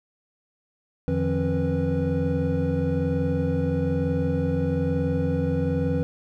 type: tone cluster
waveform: triangle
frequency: 85.8 / 150.7 / 171.8 / 268.8 / 489.8 Hz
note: F2 / D3 / F3 / C4 / B4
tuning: -30 / +45 / -28 / +47 / -14 cents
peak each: -26 dBFS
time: 1.08-6.03 s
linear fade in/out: 0 ms
effects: none